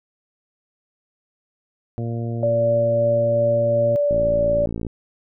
harmonic tone, 116.54 Hz, A#2, in tune, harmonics 1 / 2 / 3 / 4 / 5 / 6, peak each -24 / -30 / -34 / -36 / -38 / -40 dBFS, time 1.98-3.96 s, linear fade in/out 0 ms
sine tone, 580 Hz, D5, 22 cents flat, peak -16 dBFS, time 2.43-4.66 s, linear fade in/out 2 ms
click train, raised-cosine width 3 ms, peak -15 dBFS, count 44, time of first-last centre 4.11-4.867 s, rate 56.8 Hz
effects none

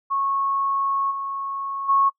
sine tone with level steps, 1099 Hz, C#6, 15 cents flat, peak -20 / -26 / -15 dBFS, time 0.1-2.1 s, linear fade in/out 20 ms, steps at 1.1 / 1.88 s, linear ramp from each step 20 ms, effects noise-tail reverb RT60 0.1 s tail -23 dB re dry

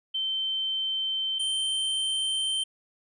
sine / square tone pair in turn, 3100 / 3116 Hz, G7 / G7, -20 / -11 cents, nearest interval unison, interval 9 cents, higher second, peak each -26 dBFS, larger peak neither, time 0.14-1.39 / 1.39-2.64 s, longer neither, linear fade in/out 10 ms, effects resampled to 24000 Hz

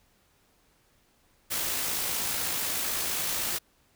white noise with amplitude modulation, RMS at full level -29 dBFS, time 1.5-3.59 s, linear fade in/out 20 ms, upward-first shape sine, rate 55.9 Hz, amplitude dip 25%, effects pink hiss -66 dBFS RMS until 3.95 s

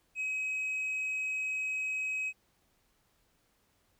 sine tone with tanh clipping, 2542 Hz, D#7, 36 cents sharp, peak -32 dBFS, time 0.15-2.33 s, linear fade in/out 50 ms, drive 2 dB, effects pink hiss -72 dBFS RMS until 3.99 s

